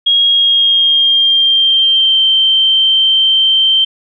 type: tone with pitch glide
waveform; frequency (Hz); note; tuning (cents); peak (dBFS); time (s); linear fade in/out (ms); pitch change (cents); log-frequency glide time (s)
sine; 3280 to 3125; G#7 to G7; -22 to -6; -7; 0.06-3.85; 10; -84; 0.27-2.22
effects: none